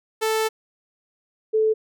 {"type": "tone pair in turn", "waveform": ["sawtooth", "sine"], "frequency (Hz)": [440, 436.7], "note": ["A4", "A4"], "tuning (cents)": [0, -13], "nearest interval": "unison", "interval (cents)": 13, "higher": "first", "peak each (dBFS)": -16, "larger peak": "neither", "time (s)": [[0.21, 0.49], [1.53, 1.74]], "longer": "first", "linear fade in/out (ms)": 20, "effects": []}